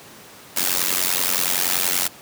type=noise with amplitude modulation; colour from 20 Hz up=white; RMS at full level=-17 dBFS; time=0.56-2.08 s; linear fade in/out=10 ms; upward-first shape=sine; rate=90.5 Hz; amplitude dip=95%; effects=pink hiss -43 dBFS RMS until 2.21 s + high-pass 150 Hz 12 dB/octave